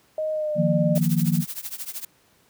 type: tone with pitch glide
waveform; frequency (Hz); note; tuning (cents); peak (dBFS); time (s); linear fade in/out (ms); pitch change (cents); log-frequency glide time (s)
sine; 622.3 to 600.1; D#5 to D5; 0 to +37; -23; 0.18-0.98; 2; -63; 0.32-0.57
type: chord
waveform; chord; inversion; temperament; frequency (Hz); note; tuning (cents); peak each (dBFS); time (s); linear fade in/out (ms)
sine; Eb suspended second; none; equal; 155.56 / 174.61 / 233.1; Eb3 / F3 / Bb3; 0 / 0 / 0; -22 / -21 / -26; 0.55-1.45; 50
type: noise with tremolo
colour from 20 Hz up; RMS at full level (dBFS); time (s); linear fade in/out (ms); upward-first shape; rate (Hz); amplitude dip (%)
blue; -30; 0.95-2.05; 5; triangle; 13; 95
effects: pink hiss -60 dBFS RMS until 2.49 s + high-pass 100 Hz 12 dB/octave